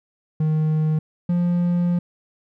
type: tone pair in turn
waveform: triangle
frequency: 155.6 / 175.01 Hz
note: D#3 / F3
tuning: 0 / +4 cents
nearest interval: major second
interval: 204 cents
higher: second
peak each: -15 dBFS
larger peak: neither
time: 0.4-0.99 / 1.29-1.99 s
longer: second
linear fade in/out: 5 ms
effects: none